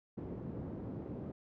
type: band-pass noise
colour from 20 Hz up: pink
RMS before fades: -43 dBFS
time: 0.17-1.32 s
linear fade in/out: 10 ms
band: 120 to 360 Hz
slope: 12 dB/octave
effects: none